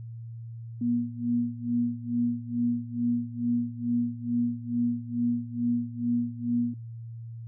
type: tone with tremolo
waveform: sine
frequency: 239.5 Hz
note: A#3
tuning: 47 cents sharp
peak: -22 dBFS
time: 0.81-6.74 s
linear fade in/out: 5 ms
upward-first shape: sine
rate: 2.3 Hz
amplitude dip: 90%
effects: noise-tail reverb RT60 0.5 s tail -26 dB re dry + added 115 Hz sine -37 dBFS peak until 7.47 s